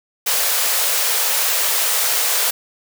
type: high-pass noise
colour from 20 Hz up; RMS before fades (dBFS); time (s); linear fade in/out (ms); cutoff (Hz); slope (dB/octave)
white; -18; 0.26-2.51; 10; 430; 96
effects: none